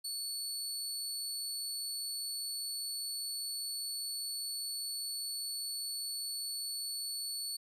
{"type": "tone", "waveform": "25% pulse", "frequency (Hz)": 4435, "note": "C#8", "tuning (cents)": 0, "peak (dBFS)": -32, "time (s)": [0.04, 7.57], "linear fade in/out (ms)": 10, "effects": []}